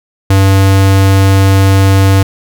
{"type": "tone", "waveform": "square", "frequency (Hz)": 97, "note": "G2", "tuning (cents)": -18, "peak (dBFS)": -5, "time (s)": [0.3, 2.23], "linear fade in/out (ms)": 5, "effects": []}